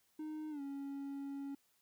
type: tone with pitch glide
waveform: triangle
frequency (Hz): 308.7 to 278.2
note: D#4 to C#4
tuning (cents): -14 to +6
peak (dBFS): -39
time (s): 0.19-1.55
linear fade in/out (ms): 5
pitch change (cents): -180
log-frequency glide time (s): 0.5-0.61
effects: white hiss -75 dBFS RMS until 1.81 s